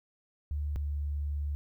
sine tone pair in turn, 73.42 / 72.7 Hz, D2 / D2, 0 / -17 cents, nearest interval unison, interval 17 cents, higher first, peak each -30 / -30 dBFS, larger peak neither, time 0.51-0.76 / 0.76-1.55 s, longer second, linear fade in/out 0 ms, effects 12-bit

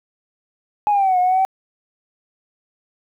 sine exponential two-way sweep, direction down then up, 846 to 720 to 771 Hz, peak -12 dBFS, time 0.87-1.45 s, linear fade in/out 0 ms, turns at 1.19 s, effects tanh soft clip ceiling -10 dBFS + 9-bit

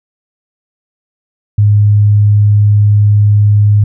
sine tone, 103.83 Hz, G#2, in tune, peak -4 dBFS, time 1.58-3.84 s, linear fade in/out 5 ms, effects none

